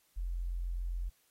sine tone, 43.65 Hz, F1, in tune, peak -33 dBFS, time 0.16-1.1 s, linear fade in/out 20 ms, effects white hiss -71 dBFS RMS until 1.3 s + AAC 48 kbps

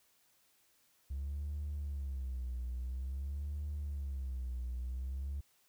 triangle tone with vibrato, 67.2 Hz, C2, 47 cents sharp, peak -33 dBFS, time 1.1-5.41 s, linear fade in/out 10 ms, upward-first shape sine, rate 0.49 Hz, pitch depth 160 cents each way, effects tanh soft clip ceiling -33 dBFS + white hiss -71 dBFS RMS until 5.68 s

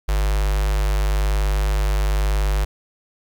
square tone with notch filter, 50.5 Hz, G#1, 48 cents flat, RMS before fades -19 dBFS, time 0.08-2.65 s, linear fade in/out 10 ms, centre 220 Hz, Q 0.67, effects 9-bit

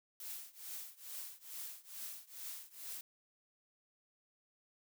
blue noise with tremolo, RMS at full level -44 dBFS, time 0.2-3.01 s, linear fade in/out 2 ms, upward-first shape triangle, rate 2.3 Hz, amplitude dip 95%, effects none

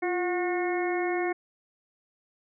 harmonic tone with a mistuned harmonic, 362.3 Hz, F#4, 36 cents flat, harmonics 1 / 2 / 3 / 4 / 5 / 6, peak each -27 / -32 / -40 / -41 / -37 / -36 dBFS, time 0.02-1.33 s, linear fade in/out 10 ms, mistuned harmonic 1, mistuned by -63 cents, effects none

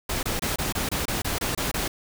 pink noise bursts, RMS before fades -27 dBFS, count 11, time 0.09-1.88 s, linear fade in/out 5 ms, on 140 ms, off 25 ms, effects none

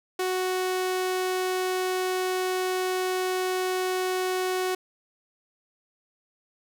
sawtooth tone, 370 Hz, F#4, in tune, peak -21 dBFS, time 0.19-4.75 s, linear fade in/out 5 ms, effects none

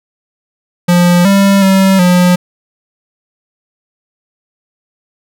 square tone with pitch steps, 175.8 / 197.3 / 192.2 / 178.9 Hz, F3 / G3 / G3 / F3, +12 / +11 / -34 / +42 cents, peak -6 dBFS, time 0.88-2.36 s, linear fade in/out 10 ms, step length 370 ms, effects none

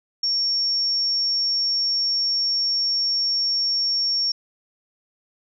sine tone, 5500 Hz, F8, 27 cents flat, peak -19 dBFS, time 0.23-4.32 s, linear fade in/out 5 ms, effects none

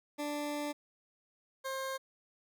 20% pulse tone pair in turn, 293.7 / 532.2 Hz, D4 / C5, 0 / +29 cents, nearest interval minor seventh, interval 1029 cents, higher second, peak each -30 / -31 dBFS, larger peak first, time 0.18-0.73 / 1.64-1.98 s, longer first, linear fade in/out 20 ms, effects none

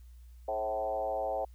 sine tone with frequency modulation, 650 Hz, E5, 24 cents flat, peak -30 dBFS, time 0.48-1.45 s, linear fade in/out 5 ms, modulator 113 Hz, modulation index 1.5, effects added 60 Hz sine -49 dBFS peak until 1.54 s + white hiss -71 dBFS RMS until 1.54 s

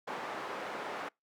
white band-pass noise, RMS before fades -40 dBFS, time 0.07-1.09 s, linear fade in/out 10 ms, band 310 to 1200 Hz, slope 12 dB/octave, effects noise-tail reverb RT60 0.2 s tail -26 dB re dry

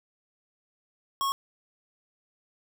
square tone, 1096 Hz, C#6, 20 cents flat, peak -26 dBFS, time 1.21-1.32 s, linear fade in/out 0 ms, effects none

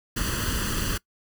pink noise with comb filter, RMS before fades -27 dBFS, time 0.16-0.98 s, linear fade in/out 10 ms, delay 0.66 ms, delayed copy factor +0.8, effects noise-tail reverb RT60 0.1 s tail -22 dB re dry

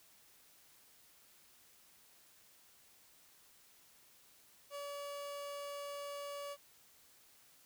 30% pulse tone, 571 Hz, D5, 49 cents flat, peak -40 dBFS, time 4.7-6.57 s, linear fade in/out 50 ms, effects white hiss -65 dBFS RMS until 7.65 s

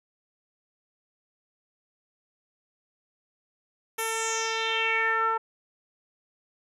10% pulse tone with low-pass filter sweep, 448.8 Hz, A4, 34 cents sharp, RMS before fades -27 dBFS, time 3.98-5.38 s, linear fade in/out 10 ms, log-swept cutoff 12000 to 1100 Hz, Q 4.1, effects none

